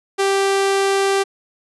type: tone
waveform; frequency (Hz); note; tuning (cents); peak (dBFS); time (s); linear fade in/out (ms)
sawtooth; 392; G4; 0; -11; 0.18-1.24; 20
effects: resampled to 24000 Hz